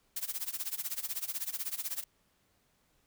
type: noise with tremolo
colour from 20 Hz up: blue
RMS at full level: -34 dBFS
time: 0.16-2.04 s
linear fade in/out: 5 ms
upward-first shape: sine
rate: 16 Hz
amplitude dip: 90%
effects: pink hiss -72 dBFS RMS until 3.06 s